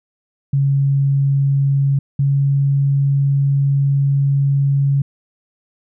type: tone pair in turn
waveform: sine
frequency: 138.59 / 139.24 Hz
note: C#3 / C#3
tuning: 0 / +8 cents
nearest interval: unison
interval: 8 cents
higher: second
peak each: -12 dBFS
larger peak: neither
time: 0.53-1.99 / 2.19-5.02 s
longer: second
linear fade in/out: 5 ms
effects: none